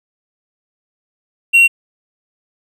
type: tone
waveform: triangle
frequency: 2742 Hz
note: F7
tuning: 32 cents flat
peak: -4 dBFS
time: 1.53-1.68 s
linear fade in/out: 20 ms
effects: none